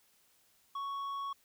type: tone with tanh clipping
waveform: sine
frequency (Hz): 1111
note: C#6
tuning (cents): +4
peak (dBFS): -37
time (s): 0.75-1.33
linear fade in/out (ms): 5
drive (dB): 6
effects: white hiss -69 dBFS RMS until 1.44 s